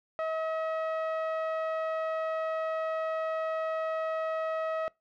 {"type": "tone with low-pass filter", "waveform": "sawtooth", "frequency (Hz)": 640, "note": "D#5", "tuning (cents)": 49, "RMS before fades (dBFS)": -32, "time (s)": [0.19, 4.88], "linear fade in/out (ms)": 0, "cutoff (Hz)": 1500, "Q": 1, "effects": ["noise-tail reverb RT60 0.2 s tail -23 dB re dry"]}